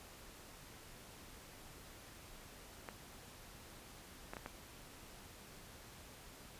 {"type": "clicks", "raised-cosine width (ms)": 0.5, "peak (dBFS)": -29, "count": 4, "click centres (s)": [2.888, 4.335, 4.368, 4.461], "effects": ["pink hiss -56 dBFS RMS until 6.59 s", "resampled to 32000 Hz"]}